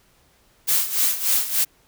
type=noise with tremolo; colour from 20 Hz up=blue; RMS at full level=-18 dBFS; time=0.67-1.65 s; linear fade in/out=20 ms; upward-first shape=sine; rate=3.4 Hz; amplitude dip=75%; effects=pink hiss -59 dBFS RMS until 1.87 s